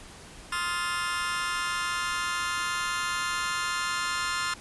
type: chord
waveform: sawtooth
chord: F dominant seventh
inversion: second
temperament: just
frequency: 1047.7 / 1257.2 / 1396.9 / 1746.1 Hz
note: C6 / Eb6 / F6 / A6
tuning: +2 / +18 / 0 / -14 cents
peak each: -29 / -32 / -28 / -31 dBFS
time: 0.52-4.54 s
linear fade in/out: 5 ms
effects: pink hiss -47 dBFS RMS until 4.6 s + resampled to 24000 Hz